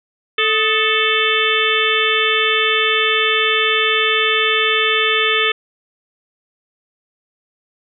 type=harmonic tone with a mistuned harmonic; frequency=440 Hz; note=A4; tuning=in tune; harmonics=1 / 3 / 4 / 5 / 6 / 7 / 8; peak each=-21 / -21 / -21 / -21 / -21 / -21 / -21 dBFS; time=0.38-5.52 s; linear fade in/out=5 ms; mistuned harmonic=3; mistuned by=-75 cents; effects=none